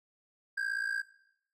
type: ring-modulated tone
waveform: triangle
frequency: 1600 Hz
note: G6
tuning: 35 cents sharp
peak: -26 dBFS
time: 0.57-1.02 s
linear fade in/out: 10 ms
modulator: 28.6 Hz
effects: noise-tail reverb RT60 0.7 s tail -17 dB re dry + AAC 64 kbps